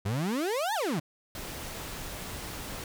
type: exponential two-way sweep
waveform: 35% pulse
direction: up then down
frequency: 92.5 to 932.3 to 135.6 Hz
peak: -26 dBFS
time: 0.05-1 s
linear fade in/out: 10 ms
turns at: 0.74 s
type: noise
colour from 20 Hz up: pink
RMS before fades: -39 dBFS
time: 1.35-2.84 s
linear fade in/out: 2 ms
effects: none